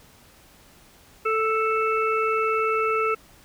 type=harmonic tone; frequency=440.3 Hz; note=A4; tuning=1 cent sharp; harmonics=1 / 3 / 5 / 6; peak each=-24 / -23 / -33 / -31 dBFS; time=1.25-3.15 s; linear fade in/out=10 ms; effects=pink hiss -53 dBFS RMS until 3.44 s